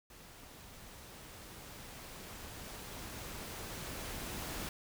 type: noise with level ramp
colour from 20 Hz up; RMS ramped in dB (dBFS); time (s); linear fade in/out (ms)
pink; -55 to -41; 0.1-4.69; 2
effects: none